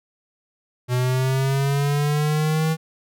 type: linear sweep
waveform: square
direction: up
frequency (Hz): 123.47 to 160.7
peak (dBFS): -19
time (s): 0.88-2.77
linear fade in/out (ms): 50
effects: none